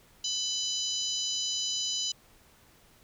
harmonic tone with a mistuned harmonic, 997 Hz, B5, 16 cents sharp, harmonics 3 / 4 / 5 / 6 / 7, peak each -34 / -35 / -36 / -37 / -37 dBFS, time 0.24-2.12 s, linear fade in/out 5 ms, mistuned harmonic 6, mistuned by +20 cents, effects pink hiss -60 dBFS RMS until 3.03 s

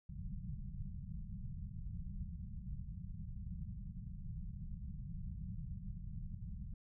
pink low-pass noise, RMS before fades -45 dBFS, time 0.09-6.74 s, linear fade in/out 5 ms, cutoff 200 Hz, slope 96 dB/octave, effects none

